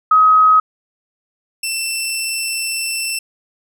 sine / 15% pulse tone pair in turn, 1267 / 2679 Hz, D#6 / E7, +31 / +27 cents, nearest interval octave + minor second, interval 1296 cents, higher second, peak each -7 / -12 dBFS, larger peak first, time 0.11-0.6 / 1.63-3.19 s, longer second, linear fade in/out 5 ms, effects none

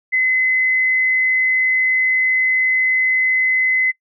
sine tone, 2037 Hz, C7, 47 cents flat, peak -13 dBFS, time 0.12-3.92 s, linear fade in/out 20 ms, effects noise-tail reverb RT60 0.1 s tail -21 dB re dry

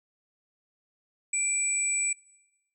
sine tone pair together, 2349 / 7901 Hz, D7 / B8, 0 / 0 cents, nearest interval octave + major sixth, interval 2100 cents, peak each -31 / -26 dBFS, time 1.33-2.13 s, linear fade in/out 5 ms, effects noise-tail reverb RT60 1.0 s tail -22 dB re dry

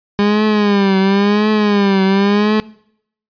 30% pulse tone with vibrato, 202.7 Hz, G#3, 42 cents flat, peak -8 dBFS, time 0.19-2.6 s, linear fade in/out 0 ms, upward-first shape triangle, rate 0.95 Hz, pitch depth 110 cents each way, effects noise-tail reverb RT60 0.7 s tail -22 dB re dry + resampled to 11025 Hz

